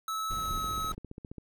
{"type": "tone with pitch glide", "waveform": "square", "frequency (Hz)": [1302, 1286.3], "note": ["E6", "E6"], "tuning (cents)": [-22, -43], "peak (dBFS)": -32, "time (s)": [0.08, 0.92], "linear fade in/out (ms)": 2, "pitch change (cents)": -21, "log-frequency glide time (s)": [0.29, 0.61]}
{"type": "noise", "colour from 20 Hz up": "brown", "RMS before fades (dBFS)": -39, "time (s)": [0.3, 0.95], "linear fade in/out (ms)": 10}
{"type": "click train", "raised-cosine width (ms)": 3, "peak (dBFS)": -29, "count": 14, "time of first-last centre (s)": [0.51, 1.382], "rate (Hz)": 14.9}
{"effects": []}